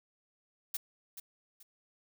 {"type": "noise with echo", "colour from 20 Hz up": "blue", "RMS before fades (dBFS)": -35, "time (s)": [0.74, 0.77], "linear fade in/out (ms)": 5, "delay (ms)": 430, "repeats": 2, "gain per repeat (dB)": -10, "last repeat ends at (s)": 1.63, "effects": []}